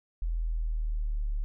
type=exponential sweep; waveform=sine; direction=down; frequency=42 to 35.95 Hz; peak=-27 dBFS; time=0.22-1.44 s; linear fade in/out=0 ms; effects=none